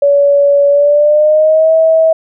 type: tone with pitch glide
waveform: sine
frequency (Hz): 568 to 645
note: C#5 to E5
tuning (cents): +42 to -38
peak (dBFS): -5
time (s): 0.02-2.13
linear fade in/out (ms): 5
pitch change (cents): +220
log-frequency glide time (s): 0.69-1.73
effects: none